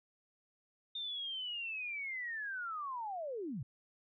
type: linear sweep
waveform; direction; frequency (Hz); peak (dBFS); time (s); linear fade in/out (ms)
sine; down; 3644 to 105.8; -38; 0.95-3.63; 5
effects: none